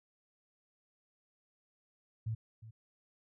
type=tone with echo; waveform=sine; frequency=111.3 Hz; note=A2; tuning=20 cents sharp; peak=-33 dBFS; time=2.26-2.35 s; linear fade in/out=10 ms; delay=360 ms; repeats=1; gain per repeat=-15 dB; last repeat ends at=2.71 s; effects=none